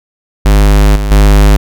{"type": "tone with level steps", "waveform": "square", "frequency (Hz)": 50.8, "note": "G#1", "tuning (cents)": -38, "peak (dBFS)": [-4, -12, -3], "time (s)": [0.45, 1.57], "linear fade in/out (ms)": 10, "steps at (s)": [0.96, 1.11], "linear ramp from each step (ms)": 2, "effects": []}